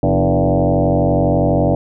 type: tone with frequency modulation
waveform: sine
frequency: 208.8 Hz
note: G#3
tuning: 10 cents sharp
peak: -11 dBFS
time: 0.03-1.75 s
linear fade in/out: 2 ms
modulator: 92.1 Hz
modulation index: 5.4
effects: none